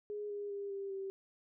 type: tone with pitch steps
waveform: sine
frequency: 415.8 / 408.7 / 401.6 / 394.7 / 388 Hz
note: G#4 / G#4 / G4 / G4 / G4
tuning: +2 / -28 / +42 / +12 / -18 cents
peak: -38 dBFS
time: 0.1-1.1 s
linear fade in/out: 0 ms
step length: 200 ms
effects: none